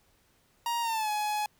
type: tone with pitch glide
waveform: 45% pulse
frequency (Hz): 940 to 842.3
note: A#5 to G#5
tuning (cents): +14 to +24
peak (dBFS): -28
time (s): 0.66-1.46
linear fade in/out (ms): 2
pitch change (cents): -190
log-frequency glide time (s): 0.81-1.1
effects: pink hiss -67 dBFS RMS until 1.59 s